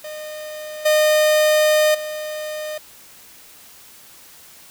45% pulse tone with level steps, 612 Hz, D#5, 29 cents flat, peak -30 / -13 / -26 dBFS, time 0.04-2.78 s, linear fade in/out 5 ms, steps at 0.85 / 1.94 s, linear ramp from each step 10 ms, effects white hiss -45 dBFS RMS until 4.7 s

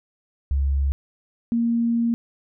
sine tone pair in turn, 69.1 / 233.2 Hz, C#2 / A#3, -5 / +1 cents, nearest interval octave + major sixth, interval 2106 cents, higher second, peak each -18 dBFS, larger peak neither, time 0.51-0.92 / 1.52-2.14 s, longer second, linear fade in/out 0 ms, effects none

